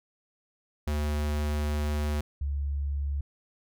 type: tone pair in turn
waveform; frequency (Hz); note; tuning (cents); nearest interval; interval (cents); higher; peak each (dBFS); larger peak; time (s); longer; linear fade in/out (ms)
square / sine; 74.5 / 70.75; D2 / C#2; +25 / +36; minor second; 89; first; -27; neither; 0.87-2.21 / 2.41-3.21; first; 5
effects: none